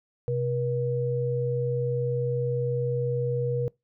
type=tone pair together; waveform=sine; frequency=128.69 / 480 Hz; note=C3 / B4; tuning=-28 / -49 cents; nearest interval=octave + major seventh; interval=2279 cents; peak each=-27 dBFS; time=0.28-3.68 s; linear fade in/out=0 ms; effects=noise-tail reverb RT60 0.2 s tail -24 dB re dry